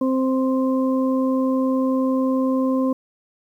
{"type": "harmonic tone", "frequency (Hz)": 261.6, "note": "C4", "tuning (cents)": 0, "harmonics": [1, 2, 4], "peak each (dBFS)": [-18, -24, -30], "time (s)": [0.01, 2.93], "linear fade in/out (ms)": 5, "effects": ["9-bit"]}